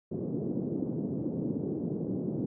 pink band-pass noise, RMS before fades -33 dBFS, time 0.11-2.46 s, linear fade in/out 10 ms, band 150 to 400 Hz, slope 24 dB/octave, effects none

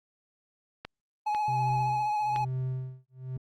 clicks, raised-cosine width 0.3 ms, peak -21 dBFS, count 3, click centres 0.85 / 1.348 / 2.361 s
triangle tone with vibrato, 844 Hz, G#5, 28 cents sharp, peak -24 dBFS, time 1.26-2.45 s, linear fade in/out 10 ms, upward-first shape triangle, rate 15 Hz, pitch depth 30 cents each way
triangle tone with tremolo, 129.3 Hz, C3, 20 cents flat, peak -26 dBFS, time 1.48-3.37 s, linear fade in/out 2 ms, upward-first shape sine, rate 1.1 Hz, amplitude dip 100%
effects Opus 48 kbps

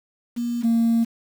sine tone pair in turn, 238 / 230.2 Hz, A#3 / A#3, +36 / -22 cents, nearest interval minor second, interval 58 cents, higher first, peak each -22 / -14 dBFS, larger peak second, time 0.36-0.63 / 0.63-1.05 s, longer second, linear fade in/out 20 ms, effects tanh soft clip ceiling -14 dBFS + 7-bit

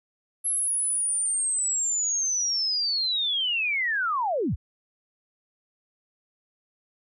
sine linear sweep, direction down, 11175 to 34.65 Hz, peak -23 dBFS, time 0.44-4.56 s, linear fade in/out 20 ms, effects none

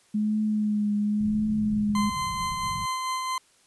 sine tone with vibrato, 210.7 Hz, G#3, 25 cents sharp, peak -22 dBFS, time 0.14-2.1 s, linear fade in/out 10 ms, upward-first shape triangle, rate 0.93 Hz, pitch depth 35 cents each way
white low-pass noise, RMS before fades -38 dBFS, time 1.2-2.86 s, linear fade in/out 10 ms, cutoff 210 Hz, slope 96 dB/octave
40% pulse tone with tremolo, 1034 Hz, C6, 21 cents flat, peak -25 dBFS, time 1.95-3.38 s, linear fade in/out 2 ms, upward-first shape sine, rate 4.5 Hz, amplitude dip 30%
effects white hiss -61 dBFS RMS until 3.66 s + resampled to 24000 Hz

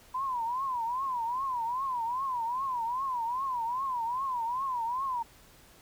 sine tone with vibrato, 996 Hz, B5, 14 cents sharp, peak -29 dBFS, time 0.14-5.23 s, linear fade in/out 10 ms, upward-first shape triangle, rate 2.5 Hz, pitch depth 190 cents each way, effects pink hiss -57 dBFS RMS until 5.81 s

